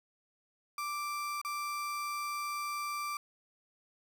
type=tone with dropouts; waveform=35% pulse; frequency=1174.7 Hz; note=D6; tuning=in tune; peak=-33 dBFS; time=0.78-3.17 s; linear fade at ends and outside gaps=2 ms; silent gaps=1.415-1.448 s; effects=none